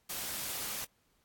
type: noise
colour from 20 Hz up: white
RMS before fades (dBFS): -38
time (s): 0.09-0.85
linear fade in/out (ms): 10
effects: pink hiss -73 dBFS RMS until 1.24 s + AAC 64 kbps